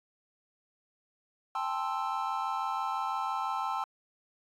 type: chord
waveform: triangle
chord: A minor seventh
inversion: third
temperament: equal with one note detuned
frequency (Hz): 794 / 880 / 1046.5 / 1318.5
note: G5 / A5 / C6 / E6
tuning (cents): +22 / 0 / 0 / 0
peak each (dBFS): -34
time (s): 1.55-3.84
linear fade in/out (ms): 2
effects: AAC 64 kbps